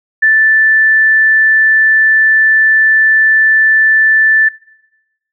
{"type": "tone", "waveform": "sine", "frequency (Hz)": 1760, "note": "A6", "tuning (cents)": 0, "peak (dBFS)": -5, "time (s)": [0.22, 4.49], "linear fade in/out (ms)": 10, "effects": ["noise-tail reverb RT60 1.0 s tail -22 dB re dry"]}